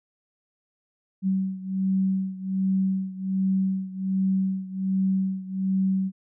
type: beating tone pair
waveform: sine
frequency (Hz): 190.2 / 191.5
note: F#3 / G3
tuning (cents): +48 / -40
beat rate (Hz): 1.3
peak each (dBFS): -24 / -27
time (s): 1.22-6.12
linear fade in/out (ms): 50
effects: none